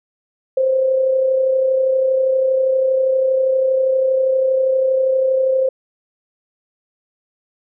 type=tone with amplitude modulation; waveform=sine; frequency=525 Hz; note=C5; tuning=6 cents sharp; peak=-11 dBFS; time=0.57-5.69 s; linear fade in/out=5 ms; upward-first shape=sine; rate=32.5 Hz; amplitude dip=40%; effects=none